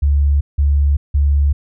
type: tone bursts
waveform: sine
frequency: 71.4 Hz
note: D2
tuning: 48 cents flat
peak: -10 dBFS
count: 3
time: 0.02-1.53 s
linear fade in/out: 10 ms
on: 390 ms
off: 170 ms
effects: none